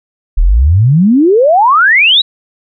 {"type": "exponential sweep", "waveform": "sine", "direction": "up", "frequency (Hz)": [34.93, 3995], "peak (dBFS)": -4, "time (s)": [0.37, 2.22], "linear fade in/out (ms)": 10, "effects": []}